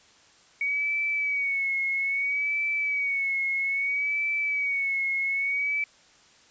sine tone with vibrato, 2243 Hz, C#7, 20 cents sharp, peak -24 dBFS, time 0.61-5.84 s, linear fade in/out 2 ms, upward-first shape sine, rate 0.61 Hz, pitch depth 58 cents each way, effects white hiss -57 dBFS RMS until 6.5 s + resampled to 16000 Hz

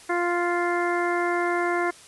harmonic tone, 349.2 Hz, F4, in tune, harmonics 1 / 2 / 3 / 4 / 5 / 6, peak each -25 / -28 / -30 / -31 / -32 / -33 dBFS, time 0.09-1.91 s, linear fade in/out 10 ms, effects white hiss -48 dBFS RMS until 2.07 s + resampled to 24000 Hz

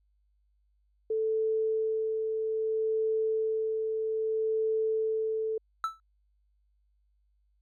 sine tone with tremolo, 440 Hz, A4, in tune, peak -25 dBFS, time 1.1-5.58 s, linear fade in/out 5 ms, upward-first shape sine, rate 0.62 Hz, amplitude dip 30%
triangle tone with exponential decay, 1318.5 Hz, E6, in tune, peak -22 dBFS, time 5.84-6 s, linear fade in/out 1 ms, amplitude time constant 33 ms
effects added 50 Hz sine -67 dBFS peak until 7.61 s

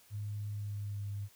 sine tone with pitch glide, 103.83 to 101.22 Hz, G#2 to G#2, 0 to -44 cents, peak -36 dBFS, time 0.1-1.29 s, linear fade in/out 50 ms, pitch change -44 cents, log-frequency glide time 0.44-1.13 s, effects white hiss -63 dBFS RMS until 1.35 s

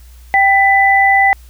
sine tone pair together, 784 / 1992.7 Hz, G5 / B6, 0 / +15 cents, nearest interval octave + major third, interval 1615 cents, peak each -10 dBFS, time 0.34-1.33 s, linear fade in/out 0 ms, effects added 60 Hz sine -36 dBFS peak until 1.49 s + white hiss -49 dBFS RMS until 1.49 s

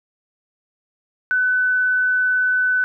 sine tone, 1503 Hz, F#6, 27 cents sharp, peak -15 dBFS, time 1.31-2.84 s, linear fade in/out 0 ms, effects none

